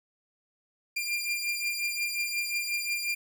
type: beating tone pair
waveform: sawtooth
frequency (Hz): 2389 / 2394.6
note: D7 / D7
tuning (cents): +29 / +33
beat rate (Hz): 5.6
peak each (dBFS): -31 / -27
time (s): 0.96-3.15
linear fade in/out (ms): 10
effects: none